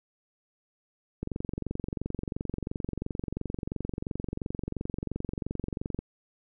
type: click train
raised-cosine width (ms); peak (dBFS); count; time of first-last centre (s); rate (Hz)
3; -19; 110; 1.23-5.99; 22.9
effects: none